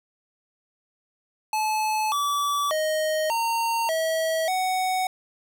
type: tone with pitch steps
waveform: square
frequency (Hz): 863 / 1152 / 623 / 919 / 645 / 745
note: A5 / D6 / D#5 / A#5 / E5 / F#5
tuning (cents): -34 / -34 / +2 / -25 / -38 / +12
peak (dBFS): -23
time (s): 1.53-5.07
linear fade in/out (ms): 2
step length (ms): 590
effects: none